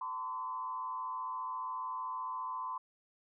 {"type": "tone with frequency modulation", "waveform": "sine", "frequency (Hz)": 1022, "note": "C6", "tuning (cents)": -41, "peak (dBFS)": -36, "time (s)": [0.01, 2.78], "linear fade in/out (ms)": 5, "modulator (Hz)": 115, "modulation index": 0.78, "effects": []}